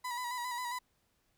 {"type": "tone with vibrato", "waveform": "35% pulse", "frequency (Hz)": 980, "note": "B5", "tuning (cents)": -14, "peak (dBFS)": -34, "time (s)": [0.04, 0.79], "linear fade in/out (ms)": 10, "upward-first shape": "square", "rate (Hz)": 7.4, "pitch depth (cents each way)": 37, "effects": ["pink hiss -75 dBFS RMS until 1.37 s"]}